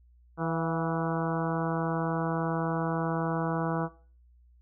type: harmonic tone with a mistuned harmonic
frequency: 163.5 Hz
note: E3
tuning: 14 cents flat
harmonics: 1 / 2 / 3 / 4 / 5 / 6 / 7 / 8 / 9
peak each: -31 / -34 / -36 / -37 / -38 / -39 / -39 / -40 / -41 dBFS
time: 0.37-3.89 s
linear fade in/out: 50 ms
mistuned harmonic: 4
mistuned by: +43 cents
effects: noise-tail reverb RT60 0.4 s tail -17 dB re dry + added 60 Hz sine -56 dBFS peak until 4.61 s